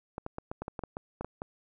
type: clicks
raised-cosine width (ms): 1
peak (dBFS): -22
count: 12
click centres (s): 0.181 / 0.264 / 0.384 / 0.515 / 0.62 / 0.681 / 0.792 / 0.837 / 0.969 / 1.21 / 1.246 / 1.419
effects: none